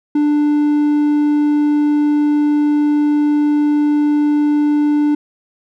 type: tone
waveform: triangle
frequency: 295.6 Hz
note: D4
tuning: 11 cents sharp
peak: -9 dBFS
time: 0.15-5.15 s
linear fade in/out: 5 ms
effects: none